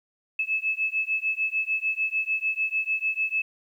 sine beating tone pair, 2600 / 2606.7 Hz, E7 / E7, -24 / -20 cents, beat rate 6.7 Hz, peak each -27 dBFS, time 0.39-3.42 s, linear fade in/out 5 ms, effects 10-bit

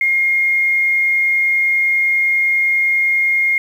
sine tone with quantisation, 2135 Hz, C7, 34 cents sharp, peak -12 dBFS, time 0.01-3.58 s, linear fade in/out 2 ms, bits 7, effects none

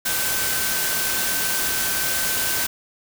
sine tone in noise, 1537 Hz, G6, 35 cents flat, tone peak -30 dBFS, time 0.05-2.67 s, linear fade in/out 10 ms, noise white, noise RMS -23 dBFS, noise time 0.05-2.67 s, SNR -10 dB, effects none

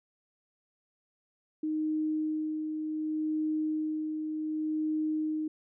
sine tone with tremolo, 310 Hz, D#4, 6 cents flat, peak -27 dBFS, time 1.63-5.48 s, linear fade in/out 5 ms, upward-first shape sine, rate 0.67 Hz, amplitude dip 40%, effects none

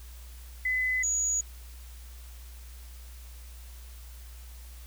sine tone pair in turn, 2017 / 6784 Hz, B6 / G#8, +36 / +36 cents, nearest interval octave + major sixth, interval 2100 cents, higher second, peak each -25 dBFS, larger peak neither, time 0.65-1.03 / 1.03-1.41 s, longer neither, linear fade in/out 5 ms, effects added 60 Hz sine -43 dBFS peak until 4.86 s + white hiss -54 dBFS RMS until 4.86 s

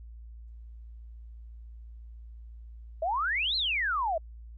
sine exponential two-way sweep, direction up then down, 615 to 4271 to 615 Hz, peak -26 dBFS, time 3.02-4.18 s, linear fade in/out 5 ms, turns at 3.56 s, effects added 57 Hz sine -43 dBFS peak until 4.57 s + Opus 48 kbps

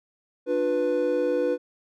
triangle chord, B diminished, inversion first, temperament just, 296.3 / 355.6 / 493.9 Hz, D4 / F4 / B4, +15 / +31 / 0 cents, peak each -27 / -27 / -21 dBFS, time 0.46-1.58 s, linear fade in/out 50 ms, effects none

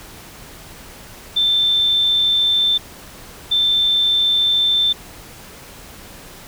sine tone pair in turn, 3553 / 3553 Hz, A7 / A7, +16 / +16 cents, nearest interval unison, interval 0 cents, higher neither, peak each -13 dBFS, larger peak neither, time 1.36-2.78 / 3.51-4.93 s, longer neither, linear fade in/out 10 ms, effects pink hiss -39 dBFS RMS until 6.47 s

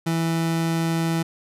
30% pulse tone, 164.81 Hz, E3, in tune, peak -18 dBFS, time 0.06-1.23 s, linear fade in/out 10 ms, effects resampled to 32000 Hz

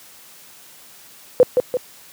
sine tone with echo, 501 Hz, B4, 25 cents sharp, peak -6 dBFS, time 1.4-1.43 s, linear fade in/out 0 ms, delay 170 ms, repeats 2, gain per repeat -5 dB, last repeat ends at 1.77 s, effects white hiss -45 dBFS RMS until 2.12 s + high-pass 100 Hz 12 dB/octave

